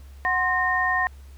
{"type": "tone cluster", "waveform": "sine", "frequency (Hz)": [738, 1052, 1839], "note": ["F#5", "C6", "A#6"], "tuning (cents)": [-5, 9, -24], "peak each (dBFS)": [-26, -26, -22], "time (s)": [0.25, 1.07], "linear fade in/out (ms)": 0, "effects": ["added 68 Hz sine -41 dBFS peak until 1.37 s", "pink hiss -57 dBFS RMS until 1.37 s"]}